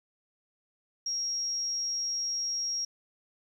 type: tone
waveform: sine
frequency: 5600 Hz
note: F8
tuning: 4 cents sharp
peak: -29 dBFS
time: 1.06-2.85 s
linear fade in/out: 5 ms
effects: 10-bit